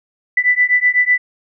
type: beating tone pair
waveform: sine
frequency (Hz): 1981 / 1989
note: B6 / B6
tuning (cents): +5 / +12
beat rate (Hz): 8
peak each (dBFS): -14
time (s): 0.37-1.18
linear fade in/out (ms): 5
effects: none